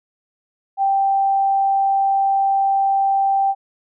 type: tone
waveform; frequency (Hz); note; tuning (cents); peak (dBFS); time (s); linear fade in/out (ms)
sine; 784; G5; 0; -14; 0.77-3.55; 50
effects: none